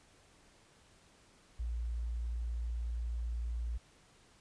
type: tone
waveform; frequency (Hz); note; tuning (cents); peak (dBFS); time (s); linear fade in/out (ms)
sine; 58.27; A#1; 0; -34; 1.59-3.78; 10
effects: pink hiss -64 dBFS RMS until 4.4 s + resampled to 22050 Hz